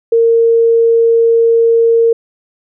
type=tone; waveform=sine; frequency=460 Hz; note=A#4; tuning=23 cents flat; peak=-6 dBFS; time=0.12-2.13 s; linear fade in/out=5 ms; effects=none